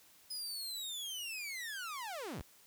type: linear sweep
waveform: sawtooth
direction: down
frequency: 5060 to 31.5 Hz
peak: -37 dBFS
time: 0.3-2.42 s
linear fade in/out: 10 ms
effects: white hiss -63 dBFS RMS until 2.66 s